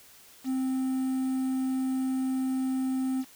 triangle tone with quantisation, 261.6 Hz, C4, in tune, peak -24 dBFS, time 0.44-3.25 s, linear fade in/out 50 ms, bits 8, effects white hiss -54 dBFS RMS until 3.35 s

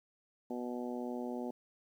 harmonic tone, 122.7 Hz, B2, 11 cents flat, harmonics 2 / 3 / 4 / 5 / 6 / 7, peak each -39 / -43 / -45 / -47 / -49 / -50 dBFS, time 0.5-1.51 s, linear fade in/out 5 ms, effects 11-bit

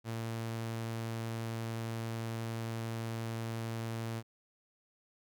sawtooth tone, 113.9 Hz, A#2, 40 cents flat, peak -32 dBFS, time 0.04-4.23 s, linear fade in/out 50 ms, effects none

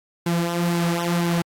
sawtooth tone with flanger, 171.5 Hz, F3, 31 cents flat, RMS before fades -22 dBFS, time 0.26-1.42 s, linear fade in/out 5 ms, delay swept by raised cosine 1.6 to 5.4 ms, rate 2 Hz, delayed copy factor -0.6, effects AAC 48 kbps

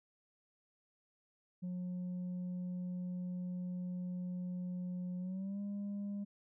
sine tone with pitch glide, 180 to 202 Hz, F#3 to G#3, -47 to -48 cents, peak -35 dBFS, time 1.62-6.25 s, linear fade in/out 20 ms, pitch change +199 cents, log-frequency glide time 5.19-5.6 s, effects tanh soft clip ceiling -37 dBFS

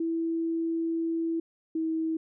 sine tone pair in turn, 329.6 / 321.7 Hz, E4 / E4, 0 / -42 cents, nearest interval unison, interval 42 cents, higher first, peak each -26 dBFS, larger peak neither, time 0-1.4 / 1.75-2.17 s, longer first, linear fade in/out 5 ms, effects none

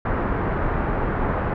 pink low-pass noise, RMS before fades -23 dBFS, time 0.05-1.54 s, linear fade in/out 5 ms, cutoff 1600 Hz, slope 24 dB/octave, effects none

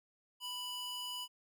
square tone with high-pass filter, 987.8 Hz, B5, in tune, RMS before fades -42 dBFS, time 0.4-1.28 s, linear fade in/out 50 ms, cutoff 2100 Hz, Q 3.5, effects none

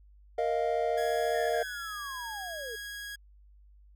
triangle chord, Bb suspended fourth, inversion none, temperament equal with one note detuned, 466.2 / 624.1 / 698.5 Hz, Bb4 / Eb5 / F5, 0 / +5 / 0 cents, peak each -29 dBFS, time 0.38-1.63 s, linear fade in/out 5 ms
sawtooth tone with pitch glide, 1674 to 1651.9 Hz, G#6 to G#6, +13 to -10 cents, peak -35 dBFS, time 0.97-3.16 s, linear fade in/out 10 ms, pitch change -23 cents, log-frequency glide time 1.85-1.98 s
sine linear sweep, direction down, 1847 to 426.4 Hz, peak -39 dBFS, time 1.34-2.76 s, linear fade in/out 10 ms
effects added 50 Hz sine -54 dBFS peak until 3.95 s

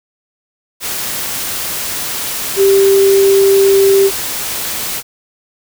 sine tone in noise, 392 Hz, G4, in tune, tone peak -6 dBFS, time 2.56-4.11 s, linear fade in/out 50 ms, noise white, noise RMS -20 dBFS, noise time 0.8-5.03 s, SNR +11 dB, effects none

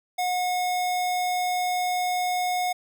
square tone, 725 Hz, F#5, 35 cents flat, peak -24 dBFS, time 0.18-2.73 s, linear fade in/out 10 ms, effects none

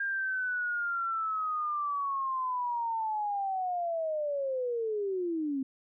sine linear sweep, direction down, 1611 to 260.4 Hz, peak -29 dBFS, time 0-5.63 s, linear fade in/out 5 ms, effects none

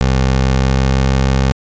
20% pulse tone with pitch glide, 65.41 to 66.4 Hz, C2 to C2, 0 to +26 cents, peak -6 dBFS, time 0.01-1.52 s, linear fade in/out 0 ms, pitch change +26 cents, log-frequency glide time 0.26-1.11 s, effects resampled to 16000 Hz

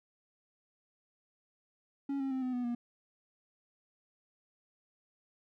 triangle tone with pitch steps, 277.8 / 269.6 / 261.6 / 253.9 / 246.4 / 239.1 Hz, C#4 / C#4 / C4 / B3 / B3 / A#3, +4 / -48 / 0 / +48 / -4 / +44 cents, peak -30 dBFS, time 2.09-2.75 s, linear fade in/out 5 ms, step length 110 ms, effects none

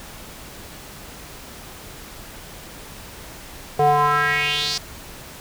square tone with band-pass filter sweep, 146.83 Hz, D3, in tune, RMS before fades -19 dBFS, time 3.79-4.78 s, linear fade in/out 5 ms, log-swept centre 610 to 5200 Hz, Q 4, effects pink hiss -39 dBFS RMS until 5.4 s

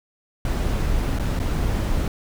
brown noise with dropouts, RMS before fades -22 dBFS, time 0.45-2.08 s, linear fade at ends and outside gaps 2 ms, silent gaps 1.188-1.196 / 1.392-1.399 s, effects none

